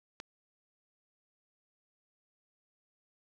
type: click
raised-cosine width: 0.2 ms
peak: -24 dBFS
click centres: 0.201 s
effects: none